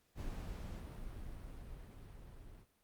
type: noise with level ramp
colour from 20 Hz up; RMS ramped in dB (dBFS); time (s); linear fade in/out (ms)
brown; -42 to -55; 0.15-2.66; 50
effects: pink hiss -75 dBFS RMS until 2.83 s + Opus 48 kbps